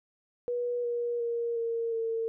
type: tone with pitch steps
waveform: sine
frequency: 485 / 476.9 / 469 / 461.2 / 453.6 Hz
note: B4 / A#4 / A#4 / A#4 / A#4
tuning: -31 / +39 / +11 / -19 / -47 cents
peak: -28 dBFS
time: 0.48-2.28 s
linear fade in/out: 0 ms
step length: 360 ms
effects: none